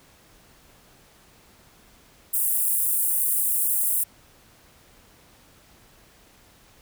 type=high-pass noise; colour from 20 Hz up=pink; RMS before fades=-23 dBFS; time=2.33-4.04 s; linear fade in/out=10 ms; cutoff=9000 Hz; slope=48 dB/octave; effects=pink hiss -55 dBFS RMS until 6.81 s